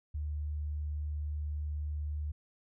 sine tone, 74.7 Hz, D2, 30 cents sharp, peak -33 dBFS, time 0.14-2.32 s, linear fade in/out 10 ms, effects none

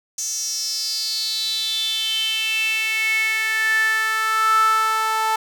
sawtooth tone with high-pass filter sweep, 440 Hz, A4, in tune, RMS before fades -21 dBFS, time 0.18-5.36 s, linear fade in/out 5 ms, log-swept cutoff 6300 to 1000 Hz, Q 7.9, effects none

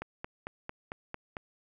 click train, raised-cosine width 0.5 ms, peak -22 dBFS, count 7, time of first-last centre 0.02-1.368 s, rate 4.45 Hz, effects none

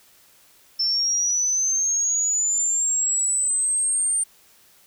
sine linear sweep, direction up, 5330 to 8870 Hz, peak -19 dBFS, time 0.79-4.24 s, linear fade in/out 10 ms, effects white hiss -55 dBFS RMS until 4.86 s

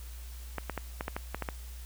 clicks, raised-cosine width 0.5 ms, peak -18 dBFS, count 9, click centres 0.583 / 0.697 / 0.777 / 1.009 / 1.081 / 1.165 / 1.346 / 1.423 / 1.488 s, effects added 60 Hz sine -41 dBFS peak until 1.85 s + white hiss -53 dBFS RMS until 1.85 s

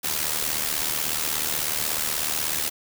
white noise with amplitude modulation, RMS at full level -23 dBFS, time 0.03-2.7 s, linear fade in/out 20 ms, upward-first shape sine, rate 76.4 Hz, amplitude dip 70%, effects none

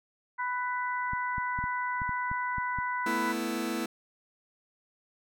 harmonic tone, 496.2 Hz, B4, 8 cents sharp, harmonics 2 / 3 / 4, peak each -31 / -35 / -37 dBFS, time 0.38-3.33 s, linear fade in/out 20 ms
clicks, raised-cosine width 5 ms, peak -26 dBFS, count 9, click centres 1.134 / 1.382 / 1.589 / 1.64 / 2.018 / 2.093 / 2.315 / 2.583 / 2.787 s
sawtooth chord, A suspended second, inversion none, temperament just, 220 / 247.5 / 330 Hz, A3 / B3 / E4, 0 / +4 / +2 cents, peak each -31 / -31 / -29 dBFS, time 3.06-3.86 s, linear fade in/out 5 ms
effects none

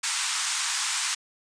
white band-pass noise, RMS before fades -28 dBFS, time 0.03-1.15 s, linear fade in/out 10 ms, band 870 to 9200 Hz, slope 48 dB/octave, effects resampled to 22050 Hz

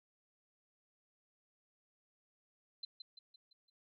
sine tone with echo, 4071 Hz, C8, 48 cents flat, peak -40 dBFS, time 2.83-2.85 s, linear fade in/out 5 ms, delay 170 ms, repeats 5, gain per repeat -6 dB, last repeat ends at 3.7 s, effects none

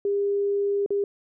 sine tone with dropouts, 402.6 Hz, G4, 46 cents sharp, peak -21 dBFS, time 0.05-1.04 s, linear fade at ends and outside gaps 2 ms, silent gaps 0.862-0.905 s, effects none

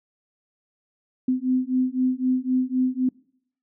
sine beating tone pair, 254 / 257.9 Hz, B3 / C4, +49 / -25 cents, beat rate 3.9 Hz, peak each -23 dBFS, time 1.28-3.09 s, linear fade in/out 5 ms, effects noise-tail reverb RT60 0.7 s tail -25 dB re dry

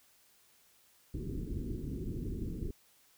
pink low-pass noise, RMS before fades -38 dBFS, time 1.14-2.71 s, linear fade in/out 2 ms, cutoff 390 Hz, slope 48 dB/octave, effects white hiss -66 dBFS RMS until 3.17 s

